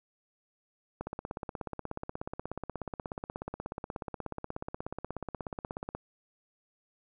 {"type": "click train", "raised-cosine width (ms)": 1, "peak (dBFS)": -22, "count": 83, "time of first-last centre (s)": [1.01, 5.95], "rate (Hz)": 16.6, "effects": []}